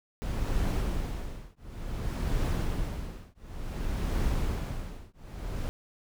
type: noise with tremolo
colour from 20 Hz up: brown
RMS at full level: -27 dBFS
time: 0.22-5.69 s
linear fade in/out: 0 ms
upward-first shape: triangle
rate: 0.56 Hz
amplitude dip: 100%
effects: none